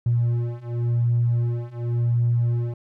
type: beating tone pair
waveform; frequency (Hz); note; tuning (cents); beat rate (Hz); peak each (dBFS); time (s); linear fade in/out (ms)
triangle; 118.4 / 119.31; A#2 / A#2; +27 / +41; 0.91; -20 / -19; 0.06-2.74; 5
effects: tanh soft clip ceiling -14 dBFS